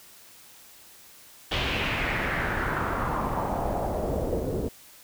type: noise with low-pass filter sweep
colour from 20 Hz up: pink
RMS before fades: -28 dBFS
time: 1.51-4.69 s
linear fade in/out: 10 ms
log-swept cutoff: 3300 to 400 Hz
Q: 2.7
effects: white hiss -51 dBFS RMS until 5.03 s